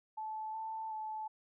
sine tone with pitch steps, 870 / 884 / 868 Hz, A5 / A5 / A5, -20 / +8 / -24 cents, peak -38 dBFS, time 0.17-1.28 s, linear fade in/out 10 ms, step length 370 ms, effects none

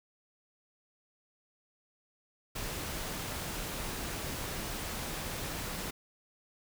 pink noise, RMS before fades -38 dBFS, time 2.55-5.91 s, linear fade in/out 10 ms, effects none

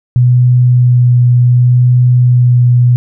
sine tone with vibrato, 123.47 Hz, B2, in tune, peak -4 dBFS, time 0.16-2.96 s, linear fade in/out 0 ms, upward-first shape sine, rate 0.68 Hz, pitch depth 11 cents each way, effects none

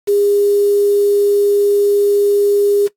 sine tone with quantisation, 406.8 Hz, G#4, 36 cents flat, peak -10 dBFS, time 0.07-2.88 s, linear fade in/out 20 ms, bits 5, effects noise-tail reverb RT60 0.1 s tail -19 dB re dry + AAC 64 kbps

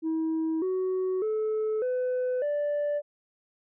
sine tone with pitch steps, 321 / 373 / 433.5 / 503.7 / 585.3 Hz, E4 / F#4 / A4 / B4 / D5, -46 / +14 / -26 / +34 / -6 cents, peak -23 dBFS, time 0.02-3.02 s, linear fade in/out 50 ms, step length 600 ms, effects tanh soft clip ceiling -24 dBFS

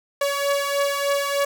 sawtooth beating tone pair, 563 / 566.3 Hz, C#5 / C#5, +27 / +37 cents, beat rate 3.3 Hz, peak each -18 / -22 dBFS, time 0.21-1.45 s, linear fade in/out 5 ms, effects none

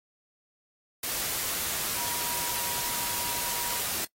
sine tone in noise, 959 Hz, A#5, 49 cents sharp, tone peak -39 dBFS, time 1.96-3.8 s, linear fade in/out 5 ms, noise white, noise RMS -31 dBFS, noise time 1.03-4.05 s, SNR -11 dB, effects noise-tail reverb RT60 0.1 s tail -23 dB re dry + AAC 48 kbps

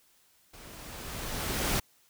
pink noise with level ramp, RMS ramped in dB -50 to -27 dBFS, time 0.53-1.8 s, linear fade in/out 10 ms, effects white hiss -65 dBFS RMS until 2.09 s

